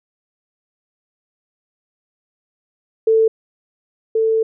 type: tone pair in turn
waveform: sine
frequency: 444.8 / 444.8 Hz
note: A4 / A4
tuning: +19 / +19 cents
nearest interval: unison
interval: 0 cents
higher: neither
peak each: -10 / -13 dBFS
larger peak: first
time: 3.07-3.28 / 4.15-4.43 s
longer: second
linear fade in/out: 5 ms
effects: none